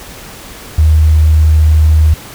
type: tone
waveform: sine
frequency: 77.78 Hz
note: D#2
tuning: in tune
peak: -4 dBFS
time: 0.78-2.14 s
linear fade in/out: 5 ms
effects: pink hiss -31 dBFS RMS until 2.34 s